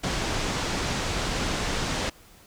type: low-pass noise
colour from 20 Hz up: pink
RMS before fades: -28 dBFS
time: 0.03-2.1 s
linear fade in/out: 10 ms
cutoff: 7300 Hz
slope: 24 dB/octave
effects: pink hiss -53 dBFS RMS until 2.46 s